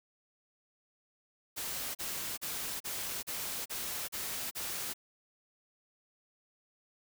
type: noise bursts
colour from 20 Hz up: white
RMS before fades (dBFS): -38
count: 8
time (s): 1.56-4.939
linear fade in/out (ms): 20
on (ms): 390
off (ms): 37
effects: none